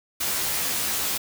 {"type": "noise with comb filter", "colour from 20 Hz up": "white", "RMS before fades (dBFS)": -26, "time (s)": [0.2, 1.18], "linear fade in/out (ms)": 10, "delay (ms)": 14, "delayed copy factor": 0.75, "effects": []}